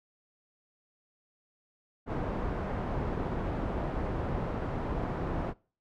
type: low-pass noise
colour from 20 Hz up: pink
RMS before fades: -33 dBFS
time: 2.06-5.54 s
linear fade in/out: 50 ms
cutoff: 970 Hz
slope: 12 dB/octave
effects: noise-tail reverb RT60 0.4 s tail -24 dB re dry